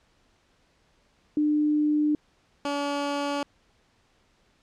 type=tone pair in turn; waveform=sine / 15% pulse; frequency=299.8 / 285.7 Hz; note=D4 / D4; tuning=+36 / -48 cents; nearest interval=minor second; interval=84 cents; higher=first; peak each=-20 dBFS; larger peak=neither; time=1.37-2.15 / 2.65-3.43 s; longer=neither; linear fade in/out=2 ms; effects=pink hiss -65 dBFS RMS until 4.62 s + low-pass 6000 Hz 12 dB/octave